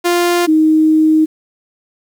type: tone pair in turn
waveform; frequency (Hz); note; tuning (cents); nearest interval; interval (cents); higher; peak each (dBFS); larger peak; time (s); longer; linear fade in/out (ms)
sawtooth / sine; 349.2 / 313.2; F4 / D#4; 0 / +11; major second; 189; first; -7; neither; 0.04-0.47 / 0.47-1.26; second; 20
effects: 7-bit